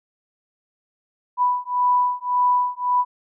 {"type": "beating tone pair", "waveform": "sine", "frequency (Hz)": [987.8, 989.6], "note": ["B5", "B5"], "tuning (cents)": [0, 3], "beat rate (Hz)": 1.8, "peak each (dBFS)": -20, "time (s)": [1.37, 3.05], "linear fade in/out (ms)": 50, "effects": []}